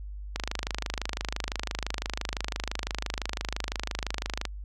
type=click train; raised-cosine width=0.2 ms; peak=-12 dBFS; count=107; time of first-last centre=0.36-4.453 s; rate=25.9 Hz; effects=added 50 Hz sine -36 dBFS peak until 4.64 s